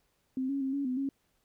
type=tone with pitch steps; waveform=sine; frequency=260.7 / 276.9 / 266.9 / 280.6 / 253.8 / 274.1 Hz; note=C4 / C#4 / C4 / C#4 / B3 / C#4; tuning=-6 / -2 / +35 / +21 / +47 / -19 cents; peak=-29 dBFS; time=0.37-1.09 s; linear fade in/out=2 ms; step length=120 ms; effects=pink hiss -74 dBFS RMS until 1.44 s